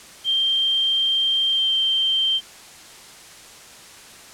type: tone with pitch glide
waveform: sine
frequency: 3166 to 3139 Hz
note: G7 to G7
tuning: +17 to +2 cents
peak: -17 dBFS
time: 0.24-2.41 s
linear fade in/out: 50 ms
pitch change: -15 cents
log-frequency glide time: 1.5-1.74 s
effects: white hiss -43 dBFS RMS until 4.33 s + low-pass 9000 Hz 12 dB/octave